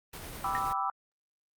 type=noise with tremolo; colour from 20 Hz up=pink; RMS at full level=-41 dBFS; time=0.13-0.73 s; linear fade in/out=5 ms; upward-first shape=triangle; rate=9.6 Hz; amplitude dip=25%
type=chord; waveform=sine; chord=E minor seventh; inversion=first; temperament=equal; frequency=784 / 987.8 / 1174.7 / 1318.5 Hz; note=G5 / B5 / D6 / E6; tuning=0 / 0 / 0 / 0 cents; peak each=-34 dBFS; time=0.44-0.9 s; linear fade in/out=2 ms
type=tone with exponential decay; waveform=sine; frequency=1837 Hz; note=A#6; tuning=26 cents flat; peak=-28 dBFS; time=0.55-0.63 s; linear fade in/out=0 ms; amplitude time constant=17 ms
effects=Opus 32 kbps